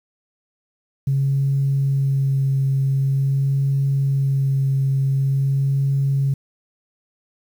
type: tone with vibrato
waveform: sine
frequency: 136.7 Hz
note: C#3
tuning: 24 cents flat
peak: -15 dBFS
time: 1.07-6.34 s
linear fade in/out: 5 ms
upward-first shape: sine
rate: 0.46 Hz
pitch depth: 14 cents each way
effects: tanh soft clip ceiling -11 dBFS + 8-bit